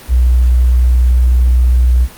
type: tone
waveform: sine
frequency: 61.74 Hz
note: B1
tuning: in tune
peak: -6 dBFS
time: 0.08-2.08 s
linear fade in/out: 50 ms
effects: pink hiss -35 dBFS RMS until 2.17 s + Opus 24 kbps